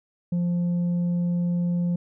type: tone with tanh clipping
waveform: sine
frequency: 174.61 Hz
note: F3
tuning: in tune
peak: -22 dBFS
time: 0.32-1.96 s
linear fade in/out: 5 ms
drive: 3 dB
effects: none